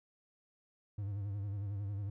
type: tone with vibrato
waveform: triangle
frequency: 100.7 Hz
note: G2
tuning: 47 cents sharp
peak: -34 dBFS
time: 0.98-2.1 s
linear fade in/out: 5 ms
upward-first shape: sine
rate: 11 Hz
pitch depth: 66 cents each way
effects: none